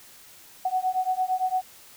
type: beating tone pair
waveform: sine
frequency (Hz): 740 / 748.8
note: F#5 / F#5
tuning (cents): 0 / +20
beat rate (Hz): 8.8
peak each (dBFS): -26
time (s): 0.65-1.62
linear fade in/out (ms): 5
effects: white hiss -50 dBFS RMS until 1.96 s